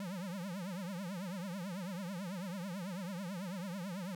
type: tone with vibrato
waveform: square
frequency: 185.5 Hz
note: F#3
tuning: 5 cents sharp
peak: -40 dBFS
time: 0-4.15 s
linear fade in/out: 2 ms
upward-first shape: triangle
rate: 9.1 Hz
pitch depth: 210 cents each way
effects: none